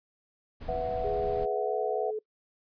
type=noise; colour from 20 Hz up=brown; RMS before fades=-39 dBFS; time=0.6-1.46 s; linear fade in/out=20 ms
type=chord; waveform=sine; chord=B suspended fourth; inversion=none; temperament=equal; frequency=493.9 / 659.3 / 740 Hz; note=B4 / E5 / F#5; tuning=0 / 0 / 0 cents; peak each=-33 dBFS; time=0.68-2.11 s; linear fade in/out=10 ms
type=tone with pitch glide; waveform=sine; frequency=415.3 to 430.7 Hz; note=G#4 to A4; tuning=0 to -37 cents; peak=-30 dBFS; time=1.04-2.19 s; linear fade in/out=5 ms; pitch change=+63 cents; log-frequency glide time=1.4-1.75 s
effects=noise-tail reverb RT60 0.1 s tail -23 dB re dry + resampled to 11025 Hz